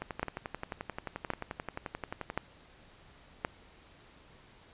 two click trains, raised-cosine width 0.5 ms, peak -21 / -15 dBFS, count 27 / 4, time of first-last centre 0.02-2.301 / 0.23-3.449 s, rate 11.4 / 0.932 Hz, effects pink hiss -58 dBFS RMS until 4.73 s + resampled to 8000 Hz

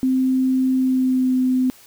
sine tone with pitch glide, 260 to 256.1 Hz, C4 to C4, -11 to -37 cents, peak -15 dBFS, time 0.03-1.7 s, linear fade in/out 0 ms, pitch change -26 cents, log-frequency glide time 0.75-1.35 s, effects white hiss -48 dBFS RMS until 1.86 s

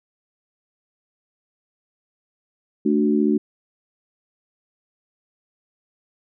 sine chord, D major, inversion second, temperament equal, 220 / 293.7 / 370 Hz, A3 / D4 / F#4, 0 / 0 / 0 cents, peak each -19 / -20 / -22 dBFS, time 2.85-3.38 s, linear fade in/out 10 ms, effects none

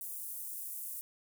pink high-pass noise, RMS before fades -42 dBFS, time 0.01-1.01 s, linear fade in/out 0 ms, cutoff 10000 Hz, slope 24 dB/octave, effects none

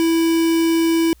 triangle tone with quantisation, 329.6 Hz, E4, in tune, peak -12 dBFS, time 0-1.13 s, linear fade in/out 0 ms, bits 4, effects added 60 Hz sine -47 dBFS peak until 1.2 s + white hiss -57 dBFS RMS until 1.2 s

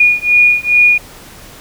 sine beating tone pair, 2442 / 2444.4 Hz, D#7 / D#7, -33 / -31 cents, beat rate 2.4 Hz, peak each -10 dBFS, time 0-0.98 s, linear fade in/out 5 ms, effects pink hiss -36 dBFS RMS until 1.6 s

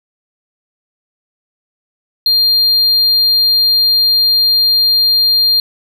triangle tone, 4200 Hz, C8, 6 cents sharp, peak -7 dBFS, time 2.26-5.6 s, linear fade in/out 2 ms, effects none

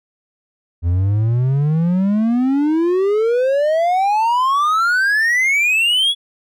triangle exponential sweep, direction up, 83 to 3418 Hz, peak -11 dBFS, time 0.82-6.15 s, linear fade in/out 50 ms, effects none

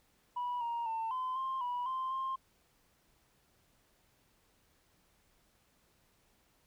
sine tone with pitch steps, 978 / 938 / 898 / 1025 / 1055 / 978 / 1044 / 1058 Hz, B5 / A#5 / A5 / C6 / C6 / B5 / C6 / C6, -17 / +11 / +35 / -36 / +14 / -17 / -4 / +19 cents, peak -32 dBFS, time 0.36-2.36 s, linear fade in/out 10 ms, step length 250 ms, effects tanh soft clip ceiling -31 dBFS + pink hiss -71 dBFS RMS until 6.66 s

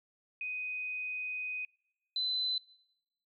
sine tone pair in turn, 2500 / 4027 Hz, D#7 / B7, +8 / +33 cents, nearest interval minor sixth, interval 825 cents, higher second, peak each -35 / -30 dBFS, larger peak second, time 0.41-1.65 / 2.16-2.58 s, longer first, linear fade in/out 2 ms, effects noise-tail reverb RT60 1.0 s tail -26 dB re dry

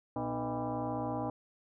sine tone with frequency modulation, 249.4 Hz, B3, 17 cents sharp, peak -32 dBFS, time 0.16-1.3 s, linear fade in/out 2 ms, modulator 185 Hz, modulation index 4, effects none

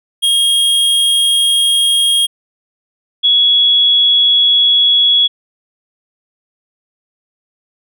square / sine tone pair in turn, 3256 / 3359 Hz, G#7 / G#7, -35 / +19 cents, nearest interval minor second, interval 54 cents, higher second, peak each -10 / -7 dBFS, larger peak second, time 0.22-2.27 / 3.23-5.28 s, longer neither, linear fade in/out 20 ms, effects none

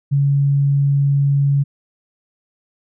sine tone, 140.5 Hz, C#3, 24 cents sharp, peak -12 dBFS, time 0.11-1.64 s, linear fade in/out 20 ms, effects none

